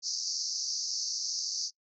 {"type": "band-pass noise", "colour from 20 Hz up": "white", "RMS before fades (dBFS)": -34, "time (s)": [0.02, 1.71], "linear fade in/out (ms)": 50, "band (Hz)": [4500, 6300], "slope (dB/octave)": 96, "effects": ["noise-tail reverb RT60 0.1 s tail -24 dB re dry"]}